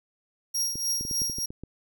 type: tone with tremolo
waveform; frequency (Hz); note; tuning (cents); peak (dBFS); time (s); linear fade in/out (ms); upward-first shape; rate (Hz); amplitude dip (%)
sawtooth; 5620; F8; +10; -21; 0.54-1.46; 10; triangle; 3.4; 70
type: clicks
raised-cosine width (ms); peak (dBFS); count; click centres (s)
3; -25; 9; 0.756 / 1.01 / 1.051 / 1.112 / 1.218 / 1.298 / 1.385 / 1.505 / 1.636
effects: none